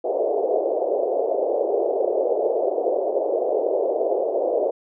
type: band-pass noise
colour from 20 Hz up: pink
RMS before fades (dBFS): -22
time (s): 0.04-4.71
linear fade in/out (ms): 10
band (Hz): 390 to 670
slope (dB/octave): 48
effects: none